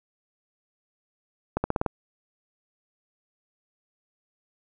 accelerating click train, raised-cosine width 1 ms, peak -10 dBFS, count 6, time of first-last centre 1.57-1.862 s, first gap 70 ms, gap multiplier 0.91, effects none

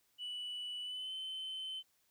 sine tone with pitch glide, 2960 to 3066 Hz, F#7 to G7, 0 to -39 cents, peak -38 dBFS, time 0.18-1.83 s, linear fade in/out 50 ms, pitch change +61 cents, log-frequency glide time 0.82-1.13 s, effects tanh soft clip ceiling -38 dBFS + white hiss -75 dBFS RMS until 2.1 s

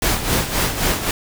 pink noise with tremolo, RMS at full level -17 dBFS, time 0.02-1.11 s, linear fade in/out 2 ms, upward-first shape sine, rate 3.8 Hz, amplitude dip 65%, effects none

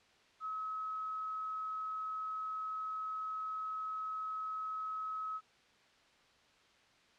sine tone with quantisation, 1283 Hz, E6, 47 cents flat, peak -37 dBFS, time 0.4-5.41 s, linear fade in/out 50 ms, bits 11, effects white hiss -66 dBFS RMS until 7.18 s + low-pass 4000 Hz 12 dB/octave

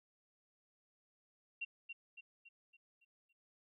sine tone with echo, 2751 Hz, F7, 27 cents flat, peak -38 dBFS, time 1.61-1.65 s, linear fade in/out 10 ms, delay 280 ms, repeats 6, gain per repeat -6 dB, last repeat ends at 3.33 s, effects none

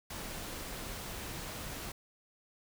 pink noise, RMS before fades -42 dBFS, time 0.1-1.92 s, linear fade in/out 5 ms, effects none

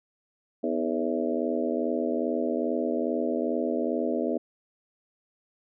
harmonic tone with a mistuned harmonic, 82.41 Hz, E2, in tune, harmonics 3 / 4 / 5 / 6 / 7 / 8, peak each -30 / -31 / -32 / -33 / -33 / -34 dBFS, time 0.63-4.38 s, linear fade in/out 10 ms, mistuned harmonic 4, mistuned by -75 cents, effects none

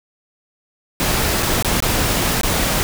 pink noise with dropouts, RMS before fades -18 dBFS, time 1-2.83 s, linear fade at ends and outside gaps 0 ms, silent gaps 1.426-1.43 / 1.625-1.647 / 1.803-1.824 / 2.411-2.433 s, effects none

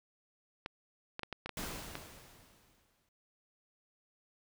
clicks, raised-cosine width 0.3 ms, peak -23 dBFS, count 7, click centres 0.661 / 1.194 / 1.233 / 1.327 / 1.46 / 1.493 / 1.954 s
pink noise with exponential decay, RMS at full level -39 dBFS, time 1.57-3.09 s, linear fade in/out 2 ms, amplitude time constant 330 ms
effects none

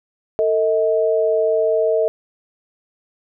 sine tone pair together, 449.4 / 635 Hz, A4 / D#5, +37 / +35 cents, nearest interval tritone, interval 598 cents, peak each -17 dBFS, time 0.39-2.08 s, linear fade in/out 0 ms, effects none

